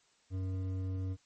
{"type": "tone with hard clipping", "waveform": "sine", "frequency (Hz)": 93.9, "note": "F#2", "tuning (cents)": 26, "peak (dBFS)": -35, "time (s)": [0.3, 1.17], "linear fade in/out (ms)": 50, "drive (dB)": 9, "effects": ["white hiss -69 dBFS RMS until 1.25 s", "MP3 32 kbps"]}